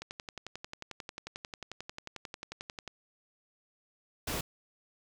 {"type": "click train", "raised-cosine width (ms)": 0.2, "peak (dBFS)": -23, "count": 33, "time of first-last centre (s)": [0.02, 2.877], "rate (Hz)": 11.2}
{"type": "noise", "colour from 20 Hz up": "pink", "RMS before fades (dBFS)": -35, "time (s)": [4.27, 4.41], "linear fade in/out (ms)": 5}
{"effects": []}